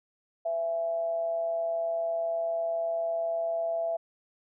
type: tone with amplitude modulation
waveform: sine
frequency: 667 Hz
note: E5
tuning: 20 cents sharp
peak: -25 dBFS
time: 0.45-3.97 s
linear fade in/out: 10 ms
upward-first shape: sine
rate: 162 Hz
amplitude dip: 40%
effects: none